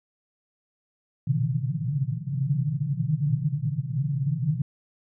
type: band-pass noise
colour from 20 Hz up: white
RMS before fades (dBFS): -26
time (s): 1.27-4.62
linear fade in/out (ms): 5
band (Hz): 120 to 160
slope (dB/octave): 96
effects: none